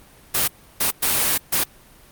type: noise bursts at uneven times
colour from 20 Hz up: white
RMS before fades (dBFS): -19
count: 4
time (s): 0.34-0.48 / 0.8-0.91 / 1.02-1.38 / 1.52-1.64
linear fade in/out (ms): 10
effects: pink hiss -49 dBFS RMS until 2.11 s + Opus 32 kbps